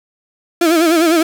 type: tone with vibrato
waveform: 35% pulse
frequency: 329.6 Hz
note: E4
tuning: in tune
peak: -8 dBFS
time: 0.61-1.23 s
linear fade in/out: 5 ms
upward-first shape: sine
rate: 9.9 Hz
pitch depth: 100 cents each way
effects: none